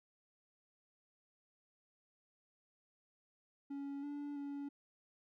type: tone with pitch steps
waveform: triangle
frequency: 280.1 / 288.7 / 283.2 Hz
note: C#4 / D4 / C#4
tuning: +18 / -30 / +37 cents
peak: -39 dBFS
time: 3.7-4.69 s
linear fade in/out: 10 ms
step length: 330 ms
effects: none